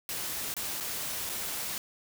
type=noise with dropouts; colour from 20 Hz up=white; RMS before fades=-35 dBFS; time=0.09-1.78 s; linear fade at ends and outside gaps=1 ms; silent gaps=0.54-0.566 / 0.802-0.807 / 1.292-1.296 s; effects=none